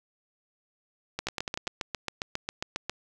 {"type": "two click trains", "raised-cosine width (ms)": 0.2, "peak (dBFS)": [-13, -14], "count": [13, 6], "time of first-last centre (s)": [[1.27, 2.896], [1.19, 1.671]], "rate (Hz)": [7.38, 10.4], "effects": []}